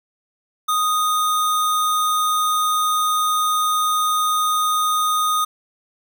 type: tone with sample-and-hold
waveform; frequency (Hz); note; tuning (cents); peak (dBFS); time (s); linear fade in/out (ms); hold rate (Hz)
sine; 1244.5; D#6; 0; -16; 0.68-5.45; 10; 4900
effects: none